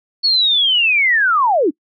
sine linear sweep, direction down, 4435 to 253.6 Hz, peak -11 dBFS, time 0.23-1.71 s, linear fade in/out 20 ms, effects noise-tail reverb RT60 0.1 s tail -26 dB re dry

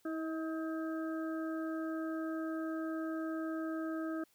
harmonic tone with a mistuned harmonic, 318.2 Hz, D#4, 39 cents sharp, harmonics 1 / 2 / 4 / 5, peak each -36 / -44 / -47 / -49 dBFS, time 0.05-4.24 s, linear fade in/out 5 ms, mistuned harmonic 1, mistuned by +19 cents, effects white hiss -71 dBFS RMS until 4.34 s

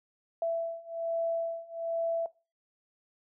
sine beating tone pair, 665 / 666.2 Hz, E5 / E5, +15 / +18 cents, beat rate 1.2 Hz, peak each -33 / -32 dBFS, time 0.42-2.26 s, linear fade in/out 2 ms, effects noise-tail reverb RT60 0.3 s tail -20 dB re dry

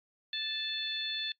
harmonic tone with a mistuned harmonic, 878 Hz, A5, 4 cents flat, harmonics 2 / 3 / 4 / 5, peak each -41 / -43 / -34 / -39 dBFS, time 0.33-1.32 s, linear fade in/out 2 ms, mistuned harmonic 5, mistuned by -25 cents, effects noise-tail reverb RT60 0.1 s tail -22 dB re dry + MP3 32 kbps

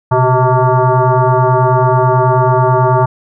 sine tone with frequency modulation, 387.1 Hz, G4, 22 cents flat, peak -7 dBFS, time 0.11-3.06 s, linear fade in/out 10 ms, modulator 255 Hz, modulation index 2.9, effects none

